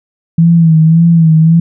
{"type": "tone with vibrato", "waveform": "sine", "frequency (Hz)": 163.6, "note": "E3", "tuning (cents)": -13, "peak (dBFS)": -3, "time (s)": [0.38, 1.6], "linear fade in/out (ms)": 5, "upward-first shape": "sine", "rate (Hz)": 1.8, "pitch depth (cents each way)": 58, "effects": []}